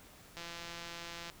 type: click train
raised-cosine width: 0.2 ms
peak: -27 dBFS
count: 159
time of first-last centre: 0.37-1.299 s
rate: 170 Hz
effects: pink hiss -57 dBFS RMS until 1.4 s